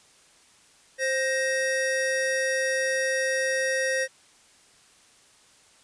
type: tone pair together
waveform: square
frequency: 526 / 1874.5 Hz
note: C5 / A#6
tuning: +9 / +9 cents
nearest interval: octave + minor seventh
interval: 2200 cents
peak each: -27 dBFS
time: 0.98-4.08 s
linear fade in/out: 50 ms
effects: white hiss -57 dBFS RMS until 5.83 s + resampled to 22050 Hz